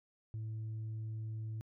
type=tone; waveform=sine; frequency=110 Hz; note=A2; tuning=in tune; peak=-36 dBFS; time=0.34-1.61 s; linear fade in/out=0 ms; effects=tanh soft clip ceiling -37 dBFS